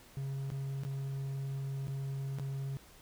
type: tone with dropouts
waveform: triangle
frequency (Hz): 136.4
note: C#3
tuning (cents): -28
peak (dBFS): -33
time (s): 0.17-2.77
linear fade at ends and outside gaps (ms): 0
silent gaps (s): 0.502-0.518 / 0.835-0.85 / 1.87-1.881 / 2.386-2.397
effects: pink hiss -58 dBFS RMS until 3.01 s

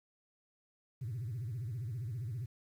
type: tone with vibrato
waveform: sine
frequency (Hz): 116.54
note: A#2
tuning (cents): 0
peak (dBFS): -35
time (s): 1.01-2.46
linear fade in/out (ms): 10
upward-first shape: sine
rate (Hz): 15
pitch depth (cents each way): 250
effects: tanh soft clip ceiling -34 dBFS + 11-bit

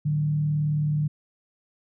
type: tone with frequency modulation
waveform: sine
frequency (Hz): 150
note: D3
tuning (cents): +37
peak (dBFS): -21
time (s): 0.05-1.08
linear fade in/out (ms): 10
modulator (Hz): 38.8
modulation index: 0.31
effects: none

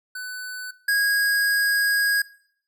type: tone pair in turn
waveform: square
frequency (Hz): 1500 / 1644.6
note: F#6 / G#6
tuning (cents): +23 / -17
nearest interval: major second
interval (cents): 160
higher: second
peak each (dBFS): -31 / -19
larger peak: second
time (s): 0.15-0.71 / 0.88-2.22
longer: second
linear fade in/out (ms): 5
effects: noise-tail reverb RT60 0.6 s tail -20 dB re dry

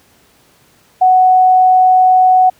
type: tone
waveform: sine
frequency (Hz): 742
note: F#5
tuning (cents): +5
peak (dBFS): -5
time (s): 1.01-2.5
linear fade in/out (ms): 10
effects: pink hiss -50 dBFS RMS until 2.59 s + high-pass 80 Hz 12 dB/octave

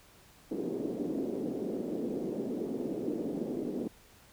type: band-pass noise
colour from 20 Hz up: pink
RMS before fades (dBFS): -35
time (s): 0.51-3.88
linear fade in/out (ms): 5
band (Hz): 230 to 430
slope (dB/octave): 24
effects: pink hiss -59 dBFS RMS until 4.32 s

